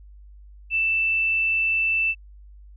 sine tone, 2655 Hz, E7, 12 cents sharp, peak -19 dBFS, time 0.7-2.15 s, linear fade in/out 50 ms, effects added 50 Hz sine -43 dBFS peak until 2.76 s

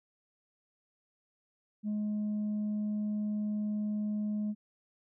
sine tone, 210.2 Hz, G#3, 21 cents sharp, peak -28 dBFS, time 1.83-4.55 s, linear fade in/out 50 ms, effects tanh soft clip ceiling -29 dBFS

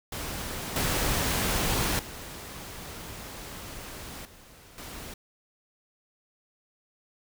pink noise with level steps, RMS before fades -35 / -27 / -41 / -52 / -41 dBFS, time 0.12-5.14 s, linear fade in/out 5 ms, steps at 0.76 / 1.99 / 4.25 / 4.78 s, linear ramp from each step 2 ms, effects none

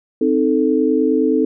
sine chord, A diminished, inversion first, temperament equal, 261.6 / 311.1 / 440 Hz, C4 / Eb4 / A4, 0 / 0 / 0 cents, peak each -17 dBFS, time 0.21-1.45 s, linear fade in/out 5 ms, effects none

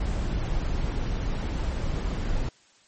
brown noise, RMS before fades -27 dBFS, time 0-2.49 s, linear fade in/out 5 ms, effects white hiss -59 dBFS RMS until 2.87 s + MP3 32 kbps

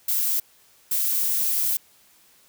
violet noise bursts at uneven times, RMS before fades -23 dBFS, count 2, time 0.08-0.4 / 0.91-1.77 s, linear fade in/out 5 ms, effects white hiss -57 dBFS RMS until 2.48 s

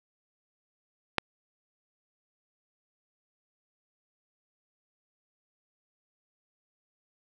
click, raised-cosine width 0.3 ms, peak -7 dBFS, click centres 1.183 s, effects none

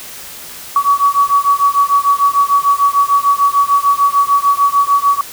sine beating tone pair, 1130 / 1136.7 Hz, C#6 / C#6, +33 / +43 cents, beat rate 6.7 Hz, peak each -12 dBFS, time 0.76-5.21 s, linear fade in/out 2 ms, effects white hiss -31 dBFS RMS until 5.32 s

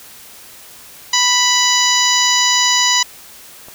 harmonic tone, 987.8 Hz, B5, in tune, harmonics 1 / 2 / 3 / 4 / 5 / 6 / 7, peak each -19 / -19 / -19 / -19 / -19 / -19 / -19 dBFS, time 1.13-3.03 s, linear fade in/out 5 ms
click, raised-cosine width 1 ms, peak -24 dBFS, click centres 3.685 s
effects white hiss -39 dBFS RMS until 3.74 s

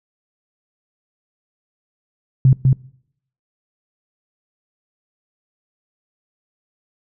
sine tone with echo, 131.6 Hz, C3, 10 cents sharp, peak -7 dBFS, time 2.45-2.53 s, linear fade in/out 2 ms, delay 200 ms, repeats 1, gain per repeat -2 dB, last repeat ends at 2.73 s, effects noise-tail reverb RT60 0.7 s tail -23 dB re dry

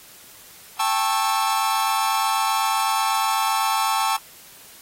45% pulse chord, A dominant seventh, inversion third, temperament just, 792 / 880 / 1100 / 1320 Hz, G5 / A5 / C#6 / E6, +18 / 0 / -14 / +2 cents, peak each -26 / -23 / -25 / -27 dBFS, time 0.79-4.17 s, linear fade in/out 10 ms, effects white hiss -46 dBFS RMS until 4.81 s + AAC 48 kbps

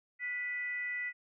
sine tone with frequency modulation, 1975.5 Hz, B6, in tune, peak -34 dBFS, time 0.19-1.13 s, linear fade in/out 50 ms, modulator 526 Hz, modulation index 0.35, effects none

